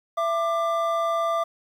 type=tone pair together; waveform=triangle; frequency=668 / 1187.3 Hz; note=E5 / D6; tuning=+23 / +19 cents; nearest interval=minor seventh; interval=996 cents; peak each=-22 / -23 dBFS; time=0.17-1.44 s; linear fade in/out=10 ms; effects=9-bit